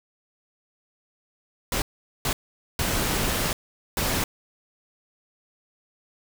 pink noise bursts at uneven times, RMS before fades -25 dBFS, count 4, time 1.72-1.82 / 2.25-2.33 / 2.79-3.53 / 3.97-4.24 s, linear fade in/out 2 ms, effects none

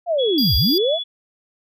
sine linear two-way sweep, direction down then up, 720 to 55 to 699 Hz, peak -16 dBFS, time 0.06-0.99 s, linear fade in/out 50 ms, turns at 0.56 s
sine tone with pitch glide, 3368 to 3413 Hz, G#7 to G#7, +24 to +47 cents, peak -23 dBFS, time 0.18-1.04 s, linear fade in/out 20 ms, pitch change +23 cents, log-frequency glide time 0.52-0.7 s
square tone, 4793 Hz, D8, 34 cents sharp, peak -19 dBFS, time 0.38-0.78 s, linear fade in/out 2 ms
effects none

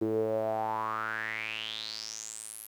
sawtooth tone with band-pass filter sweep, 109.8 Hz, A2, 3 cents flat, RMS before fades -34 dBFS, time 0.01-2.67 s, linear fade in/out 10 ms, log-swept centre 350 to 12000 Hz, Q 7.3, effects 10-bit

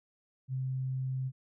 sine tone, 130.81 Hz, C3, in tune, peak -31 dBFS, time 0.48-1.32 s, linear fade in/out 50 ms, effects none

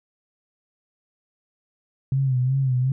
sine tone with vibrato, 130.81 Hz, C3, in tune, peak -18 dBFS, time 2.12-2.92 s, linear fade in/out 2 ms, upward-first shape sine, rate 2.7 Hz, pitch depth 75 cents each way, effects none

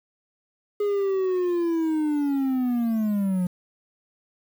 triangle linear sweep, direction down, 415.3 to 176.6 Hz, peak -19 dBFS, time 0.8-3.47 s, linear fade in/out 5 ms, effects 8-bit

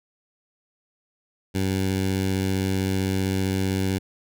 15% pulse tone with notch filter, 95.5 Hz, G2, 45 cents flat, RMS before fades -24 dBFS, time 1.54-3.99 s, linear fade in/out 20 ms, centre 1100 Hz, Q 1.2, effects none

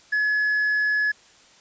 sine tone with hard clipping, 1700 Hz, G#6, 40 cents sharp, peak -20 dBFS, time 0.12-1.12 s, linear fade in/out 10 ms, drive 2 dB, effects white hiss -53 dBFS RMS until 1.6 s + resampled to 16000 Hz

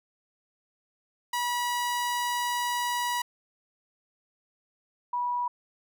sawtooth / sine tone pair in turn, 970 / 974.7 Hz, B5 / B5, -31 / -23 cents, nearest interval unison, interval 8 cents, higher second, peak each -23 / -26 dBFS, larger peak first, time 1.33-3.22 / 5.13-5.48 s, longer first, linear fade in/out 5 ms, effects none

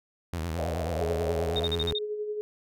sawtooth tone with vibrato, 82.41 Hz, E2, in tune, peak -26 dBFS, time 0.33-1.93 s, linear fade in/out 0 ms, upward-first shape triangle, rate 9.3 Hz, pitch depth 140 cents each way
pink band-pass noise, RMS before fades -34 dBFS, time 0.54-1.67 s, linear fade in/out 50 ms, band 480 to 710 Hz, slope 48 dB/octave
sine tone with tremolo, 421.3 Hz, G#4, 25 cents sharp, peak -28 dBFS, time 1.01-2.41 s, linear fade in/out 0 ms, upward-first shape sine, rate 11 Hz, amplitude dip 45%
sine tone bursts, 3683 Hz, A#7, 22 cents flat, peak -27 dBFS, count 6, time 1.56-1.986 s, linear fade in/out 2 ms, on 36 ms, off 42 ms
effects none

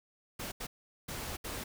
pink noise bursts at uneven times, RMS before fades -40 dBFS, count 4, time 0.39-0.52 / 0.6-0.67 / 1.08-1.37 / 1.44-1.64 s, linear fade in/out 10 ms, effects none

